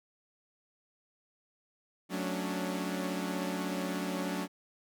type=chord; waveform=sawtooth; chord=D major seventh; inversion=first; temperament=equal with one note detuned; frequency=183.93 / 220 / 277.2 / 293.7 Hz; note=F#3 / A3 / C#4 / D4; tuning=-10 / 0 / 0 / 0 cents; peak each=-32 / -37 / -35 / -35 dBFS; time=2.09-4.48 s; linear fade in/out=50 ms; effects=none